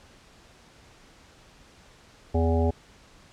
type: harmonic tone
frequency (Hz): 82.41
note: E2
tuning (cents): 0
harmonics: 1 / 3 / 5 / 7 / 9 / 10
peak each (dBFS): -22 / -28 / -28 / -31 / -34 / -36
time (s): 2.34-2.71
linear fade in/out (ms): 10
effects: pink hiss -54 dBFS RMS until 3.32 s + low-pass 7000 Hz 12 dB/octave